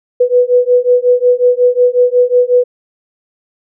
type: beating tone pair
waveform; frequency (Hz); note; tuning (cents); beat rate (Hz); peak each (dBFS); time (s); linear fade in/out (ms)
sine; 491 / 496.5; B4 / B4; -10 / +9; 5.5; -10; 0.2-2.64; 10
effects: none